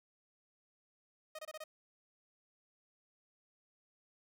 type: tone bursts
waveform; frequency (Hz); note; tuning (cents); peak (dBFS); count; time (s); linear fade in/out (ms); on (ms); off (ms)
sawtooth; 622.3; D#5; 0; -40; 5; 1.35-1.64; 5; 38; 25
effects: none